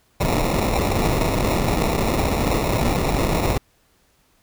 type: noise with sample-and-hold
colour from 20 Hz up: pink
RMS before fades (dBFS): -20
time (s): 0.2-3.58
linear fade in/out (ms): 5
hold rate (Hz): 1575
effects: pink hiss -61 dBFS RMS until 4.42 s